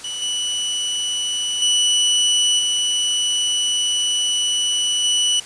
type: tone with level steps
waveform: sawtooth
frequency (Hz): 2960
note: F#7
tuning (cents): 0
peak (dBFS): -22 / -17 / -11 / -14 / -12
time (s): 0.04-5.4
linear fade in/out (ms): 5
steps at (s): 0.22 / 1.62 / 2.59 / 5.04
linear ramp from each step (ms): 2
effects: white hiss -37 dBFS RMS until 5.45 s + resampled to 22050 Hz